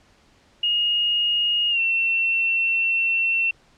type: tone with pitch glide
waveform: sine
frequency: 2862 to 2703 Hz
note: F7 to E7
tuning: +42 to +43 cents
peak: -18 dBFS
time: 0.63-3.51 s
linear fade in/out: 5 ms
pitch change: -99 cents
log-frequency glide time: 1.7-1.8 s
effects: pink hiss -57 dBFS RMS until 3.77 s + low-pass 6000 Hz 12 dB/octave